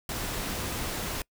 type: noise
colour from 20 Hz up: pink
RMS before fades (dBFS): -33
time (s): 0.09-1.22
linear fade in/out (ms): 2
effects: noise-tail reverb RT60 0.1 s tail -25 dB re dry